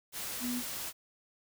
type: tone in noise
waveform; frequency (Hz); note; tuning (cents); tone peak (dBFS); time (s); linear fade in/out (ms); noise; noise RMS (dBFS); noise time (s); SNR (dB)
sine; 245.5; B3; -10; -33; 0.4-0.63; 50; white; -39; 0.12-0.93; +3
effects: none